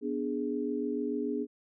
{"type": "chord", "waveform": "sine", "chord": "G# diminished", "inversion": "first", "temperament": "equal", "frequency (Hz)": [246.9, 293.7, 415.3], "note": ["B3", "D4", "G#4"], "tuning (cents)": [0, 0, 0], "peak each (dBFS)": -34, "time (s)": [0.01, 1.47], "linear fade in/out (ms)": 50, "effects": []}